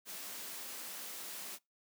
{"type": "high-pass noise", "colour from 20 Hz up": "white", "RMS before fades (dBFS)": -45, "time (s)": [0.05, 1.59], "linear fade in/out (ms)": 50, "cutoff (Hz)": 160, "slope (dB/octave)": 96, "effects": ["noise-tail reverb RT60 0.2 s tail -24 dB re dry"]}